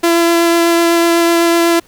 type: tone with vibrato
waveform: sawtooth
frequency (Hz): 338.1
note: E4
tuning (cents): +44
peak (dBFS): -5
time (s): 0.03-1.8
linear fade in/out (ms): 10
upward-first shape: sine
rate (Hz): 8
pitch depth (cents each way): 9
effects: pink hiss -48 dBFS RMS until 1.87 s